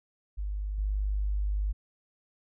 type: tone with level steps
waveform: sine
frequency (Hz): 50.5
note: G#1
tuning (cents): -48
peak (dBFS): -30 / -26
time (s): 0.37-1.73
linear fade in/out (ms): 20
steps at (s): 0.78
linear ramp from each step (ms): 5
effects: none